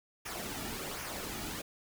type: noise with flanger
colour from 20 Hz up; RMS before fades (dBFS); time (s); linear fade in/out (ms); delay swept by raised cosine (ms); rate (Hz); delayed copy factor
pink; -40; 0.25-1.62; 10; 0.24 to 1.94; 1.3; -0.55
effects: none